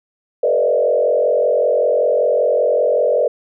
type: tone with frequency modulation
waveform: sine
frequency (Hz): 541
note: C#5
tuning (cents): -42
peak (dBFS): -12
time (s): 0.43-3.28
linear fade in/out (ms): 5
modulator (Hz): 45.2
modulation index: 2
effects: none